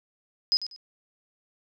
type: tone with echo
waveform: sine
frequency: 5030 Hz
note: D#8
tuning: 18 cents sharp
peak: -19 dBFS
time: 0.52-0.57 s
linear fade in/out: 0 ms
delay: 96 ms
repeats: 2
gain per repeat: -12 dB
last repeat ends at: 0.762 s
effects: none